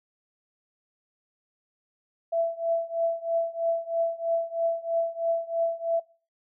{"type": "tone with tremolo", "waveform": "sine", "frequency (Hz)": 667, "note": "E5", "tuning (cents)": 20, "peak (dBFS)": -20, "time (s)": [2.32, 6], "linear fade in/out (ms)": 10, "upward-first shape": "triangle", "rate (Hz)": 3.1, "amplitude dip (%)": 95, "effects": ["noise-tail reverb RT60 0.4 s tail -23 dB re dry"]}